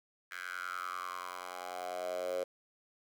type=tone with high-pass filter sweep; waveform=10% pulse; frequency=90.2 Hz; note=F#2; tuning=44 cents flat; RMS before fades=-40 dBFS; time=0.31-2.44 s; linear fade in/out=5 ms; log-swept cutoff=1700 to 520 Hz; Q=6.9; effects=none